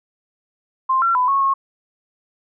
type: tone with pitch steps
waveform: sine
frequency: 1051 / 1362 / 1001 / 1099 / 1088 Hz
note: C6 / F6 / B5 / C#6 / C#6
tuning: +7 / -44 / +23 / -15 / -33 cents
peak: -14 dBFS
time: 0.89-1.54 s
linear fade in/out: 10 ms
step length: 130 ms
effects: none